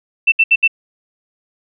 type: tone bursts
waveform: sine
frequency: 2674 Hz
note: E7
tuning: 24 cents sharp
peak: -7 dBFS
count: 4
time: 0.27-0.678 s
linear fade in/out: 10 ms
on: 51 ms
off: 68 ms
effects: none